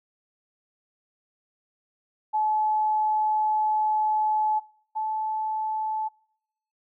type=tone pair in turn; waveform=sine; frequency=859 / 868.5 Hz; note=A5 / A5; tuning=-42 / -23 cents; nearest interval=unison; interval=19 cents; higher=second; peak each=-21 / -25 dBFS; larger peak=first; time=2.33-4.6 / 4.95-6.09 s; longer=first; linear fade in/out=20 ms; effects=noise-tail reverb RT60 0.8 s tail -26 dB re dry